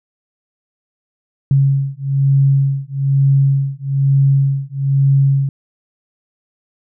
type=beating tone pair; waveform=sine; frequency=137 / 138.1 Hz; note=C#3 / C#3; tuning=-20 / -6 cents; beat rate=1.1 Hz; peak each=-14 dBFS; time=1.51-5.49 s; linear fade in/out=2 ms; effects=none